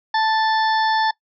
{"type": "harmonic tone", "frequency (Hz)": 880, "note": "A5", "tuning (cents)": 0, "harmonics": [1, 2, 4, 5, 6], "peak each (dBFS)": [-17, -23, -29, -31, -33], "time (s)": [0.14, 1.11], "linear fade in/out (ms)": 5, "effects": ["noise-tail reverb RT60 0.1 s tail -21 dB re dry"]}